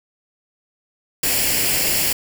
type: noise with comb filter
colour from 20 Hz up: white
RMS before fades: -19 dBFS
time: 1.23-2.13 s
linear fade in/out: 5 ms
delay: 0.4 ms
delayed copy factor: +0.6
effects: none